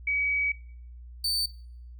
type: tone pair in turn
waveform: sine / 40% pulse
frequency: 2271 / 4555 Hz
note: C#7 / C#8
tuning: +41 / +46 cents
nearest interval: octave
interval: 1205 cents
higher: second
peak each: -24 dBFS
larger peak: neither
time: 0.07-0.52 / 1.24-1.46 s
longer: first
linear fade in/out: 5 ms
effects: noise-tail reverb RT60 0.6 s tail -20 dB re dry + added 60 Hz sine -42 dBFS peak until 1.99 s